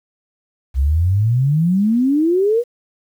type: exponential sweep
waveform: sine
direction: up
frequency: 63.2 to 493.9 Hz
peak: -12 dBFS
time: 0.74-2.64 s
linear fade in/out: 50 ms
effects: 8-bit